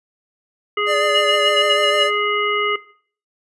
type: harmonic tone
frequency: 415.3 Hz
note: G#4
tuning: in tune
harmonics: 1 / 3 / 5 / 7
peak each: -22 / -21 / -24 / -27 dBFS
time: 0.77-2.76 s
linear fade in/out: 5 ms
type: tone with vibrato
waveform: square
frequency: 587.3 Hz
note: D5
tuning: in tune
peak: -19 dBFS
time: 0.86-2.11 s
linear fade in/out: 50 ms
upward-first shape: sine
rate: 6.6 Hz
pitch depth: 32 cents each way
type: tone bursts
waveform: sine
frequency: 2894 Hz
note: F#7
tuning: 39 cents flat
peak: -16 dBFS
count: 7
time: 1.14-2.048 s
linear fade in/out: 20 ms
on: 86 ms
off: 51 ms
effects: noise-tail reverb RT60 0.5 s tail -18 dB re dry + resampled to 24000 Hz